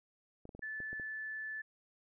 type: clicks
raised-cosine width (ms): 2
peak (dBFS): -36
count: 7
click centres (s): 0.454 / 0.492 / 0.55 / 0.593 / 0.803 / 0.93 / 0.998
type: tone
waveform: sine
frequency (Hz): 1744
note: A6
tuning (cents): -16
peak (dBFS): -39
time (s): 0.62-1.62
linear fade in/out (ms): 10
effects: none